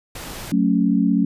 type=noise; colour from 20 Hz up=pink; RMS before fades=-33 dBFS; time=0.15-0.52 s; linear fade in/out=5 ms
type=chord; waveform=sine; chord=F# minor; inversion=none; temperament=equal with one note detuned; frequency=185 / 221.9 / 277.2 Hz; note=F#3 / A3 / C#4; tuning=0 / +15 / 0 cents; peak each=-19 dBFS; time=0.52-1.25 s; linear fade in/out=5 ms
effects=resampled to 32000 Hz